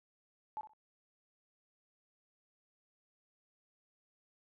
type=tone with echo; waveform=sine; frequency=863 Hz; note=A5; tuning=34 cents flat; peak=-37 dBFS; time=0.57-0.61 s; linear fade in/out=0 ms; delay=62 ms; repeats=2; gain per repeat=-13 dB; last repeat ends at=0.734 s; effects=none